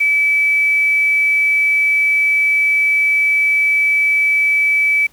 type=tone with quantisation; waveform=sine; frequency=2300 Hz; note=D7; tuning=37 cents flat; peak=-11 dBFS; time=0-5.07 s; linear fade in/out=10 ms; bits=6; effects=pink hiss -52 dBFS RMS until 5.12 s